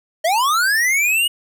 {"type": "linear sweep", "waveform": "square", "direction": "up", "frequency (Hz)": [611, 2918], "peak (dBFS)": -15, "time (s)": [0.24, 1.28], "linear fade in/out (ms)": 10, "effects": []}